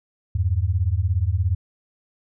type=beating tone pair; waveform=sine; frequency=82.41 / 99.41 Hz; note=E2 / G2; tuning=0 / +25 cents; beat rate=17 Hz; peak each=-21 dBFS; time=0.35-1.55 s; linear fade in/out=5 ms; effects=none